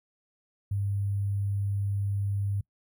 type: tone with sample-and-hold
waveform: sine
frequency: 100 Hz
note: G2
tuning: 35 cents sharp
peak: -26 dBFS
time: 0.71-2.61 s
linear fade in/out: 5 ms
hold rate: 11025 Hz
effects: noise-tail reverb RT60 0.1 s tail -24 dB re dry